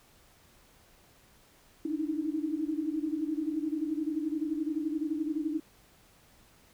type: tone cluster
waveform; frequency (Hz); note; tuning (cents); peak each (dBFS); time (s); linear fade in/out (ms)
sine; 292.2 / 312.4 / 324; D4 / D#4 / E4; -9 / +7 / -30; -34 / -33 / -35; 1.85-5.6; 5
effects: pink hiss -61 dBFS RMS until 6.73 s